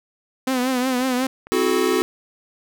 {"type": "tone with vibrato", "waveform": "sawtooth", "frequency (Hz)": 255, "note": "C4", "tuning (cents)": -44, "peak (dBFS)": -15, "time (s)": [0.47, 1.27], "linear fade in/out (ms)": 5, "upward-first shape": "triangle", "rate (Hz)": 5.5, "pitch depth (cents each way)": 76}
{"type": "click train", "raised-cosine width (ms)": 0.5, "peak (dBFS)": -24, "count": 5, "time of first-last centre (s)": [1.01, 1.93], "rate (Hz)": 4.35}
{"type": "chord", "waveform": "square", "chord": "F# half-diminished seventh", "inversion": "second", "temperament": "equal with one note detuned", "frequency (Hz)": [261.6, 329.6, 370, 431.9], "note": ["C4", "E4", "F#4", "A4"], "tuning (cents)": [0, 0, 0, -32], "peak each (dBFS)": [-26, -26, -21, -23], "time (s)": [1.52, 2.02], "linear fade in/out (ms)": 0}
{"effects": []}